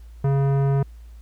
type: tone with tanh clipping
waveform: sine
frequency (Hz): 138.1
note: C#3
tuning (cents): -6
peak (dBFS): -19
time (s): 0.24-0.83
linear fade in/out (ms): 5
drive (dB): 16
effects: added 57 Hz sine -39 dBFS peak until 1.21 s + pink hiss -61 dBFS RMS until 1.21 s